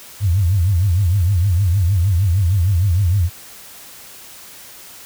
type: tone with vibrato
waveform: sine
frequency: 92.7 Hz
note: F#2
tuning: 4 cents sharp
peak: -12 dBFS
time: 0.2-3.3 s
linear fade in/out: 50 ms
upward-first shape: triangle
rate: 6.5 Hz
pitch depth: 240 cents each way
effects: white hiss -39 dBFS RMS until 5.05 s